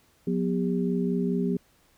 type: tone cluster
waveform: sine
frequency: 180.7 / 245.5 / 400.8 Hz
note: F#3 / B3 / G4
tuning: -41 / -10 / +38 cents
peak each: -26 / -28 / -30 dBFS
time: 0.27-1.57 s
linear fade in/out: 5 ms
effects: pink hiss -63 dBFS RMS until 1.97 s